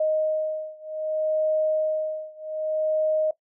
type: beating tone pair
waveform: sine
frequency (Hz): 622.3 / 622.94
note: D#5 / D#5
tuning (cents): 0 / +2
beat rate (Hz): 0.64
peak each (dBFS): -25 / -26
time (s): 0-3.31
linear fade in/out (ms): 5
effects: noise-tail reverb RT60 0.1 s tail -17 dB re dry